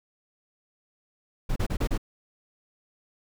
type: noise bursts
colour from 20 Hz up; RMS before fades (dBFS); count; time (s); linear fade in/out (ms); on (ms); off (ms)
brown; -25; 5; 1.49-1.978; 10; 72; 32
effects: none